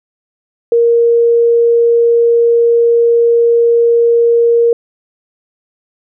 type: tone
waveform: sine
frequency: 468.1 Hz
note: A#4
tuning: 7 cents sharp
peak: -6 dBFS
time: 0.72-4.73 s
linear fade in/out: 2 ms
effects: none